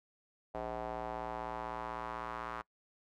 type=tone with band-pass filter sweep; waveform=square; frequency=58 Hz; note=A#1; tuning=8 cents flat; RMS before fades=-41 dBFS; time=0.54-2.62 s; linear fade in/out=10 ms; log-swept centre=680 to 1200 Hz; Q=2.5; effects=noise-tail reverb RT60 0.1 s tail -23 dB re dry